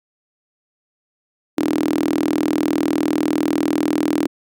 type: tone with high-pass filter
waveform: sawtooth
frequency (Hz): 40.03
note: D#1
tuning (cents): +50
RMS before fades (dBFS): -19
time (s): 1.57-4.27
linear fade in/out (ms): 10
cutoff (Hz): 300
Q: 8.2
effects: none